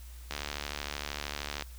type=click train; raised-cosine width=0.2 ms; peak=-17 dBFS; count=97; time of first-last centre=0.31-1.623 s; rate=73.1 Hz; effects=added 60 Hz sine -44 dBFS peak until 1.78 s + white hiss -56 dBFS RMS until 1.78 s